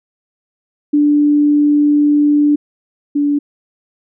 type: tone pair in turn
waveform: sine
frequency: 293.7 / 289.2 Hz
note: D4 / D4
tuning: 0 / -27 cents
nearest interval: unison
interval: 27 cents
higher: first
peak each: -8 / -11 dBFS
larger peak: first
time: 0.93-2.56 / 3.15-3.39 s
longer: first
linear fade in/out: 10 ms
effects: none